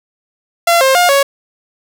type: tone with pitch steps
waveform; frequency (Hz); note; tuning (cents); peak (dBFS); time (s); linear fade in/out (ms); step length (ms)
sawtooth; 683 / 531 / 710 / 556; F5 / C5 / F5 / C#5; -39 / +25 / +28 / +5; -4; 0.67-1.23; 5; 140
effects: none